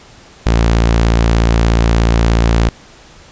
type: tone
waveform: sawtooth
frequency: 56.8 Hz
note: A#1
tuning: 44 cents flat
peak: -5 dBFS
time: 0.46-2.69 s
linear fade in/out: 5 ms
effects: pink hiss -41 dBFS RMS until 3.31 s + resampled to 16000 Hz